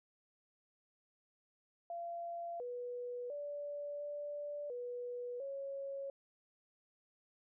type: tone with pitch steps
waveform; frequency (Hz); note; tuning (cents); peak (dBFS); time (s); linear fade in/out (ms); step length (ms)
sine; 685 / 488.9 / 580 / 584 / 488.2 / 551; F5 / B4 / D5 / D5 / B4 / C#5; -34 / -18 / -22 / -10 / -20 / -11; -40; 1.9-6.1; 2; 700
effects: none